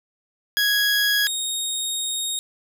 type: tone pair in turn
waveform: 20% pulse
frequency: 1661.2 / 3729 Hz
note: G#6 / A#7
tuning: 0 / 0 cents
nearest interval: octave + major second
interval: 1400 cents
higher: second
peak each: -13 / -18 dBFS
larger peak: first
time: 0.57-1.27 / 1.27-2.39 s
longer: second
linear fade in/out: 0 ms
effects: none